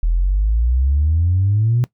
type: exponential sweep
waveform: sine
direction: up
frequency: 39.93 to 124.7 Hz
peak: -12 dBFS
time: 0.03-1.84 s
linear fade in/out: 0 ms
effects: noise-tail reverb RT60 0.1 s tail -20 dB re dry + tanh soft clip ceiling -8 dBFS